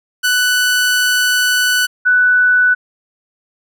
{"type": "tone pair in turn", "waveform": ["sawtooth", "sine"], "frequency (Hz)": [1489, 1489], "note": ["F#6", "F#6"], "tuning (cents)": [11, 11], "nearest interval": "unison", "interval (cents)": 0, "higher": "neither", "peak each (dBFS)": -8, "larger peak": "neither", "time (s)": [[0.23, 1.87], [2.05, 2.75]], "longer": "first", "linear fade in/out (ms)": 20, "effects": []}